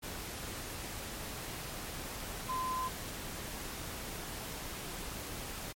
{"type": "tone in noise", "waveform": "sine", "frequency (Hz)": 1027, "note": "C6", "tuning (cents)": -33, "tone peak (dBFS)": -33, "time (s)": [2.48, 2.89], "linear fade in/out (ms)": 20, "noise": "pink", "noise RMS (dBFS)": -42, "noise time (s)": [0.02, 5.73], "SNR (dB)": 6, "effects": ["MP3 64 kbps"]}